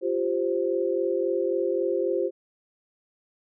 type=chord; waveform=sine; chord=F suspended second; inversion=none; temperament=just; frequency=349.2 / 392.9 / 523.8 Hz; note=F4 / G4 / C5; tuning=0 / +4 / +2 cents; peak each=-27 dBFS; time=0.01-2.31 s; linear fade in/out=50 ms; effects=none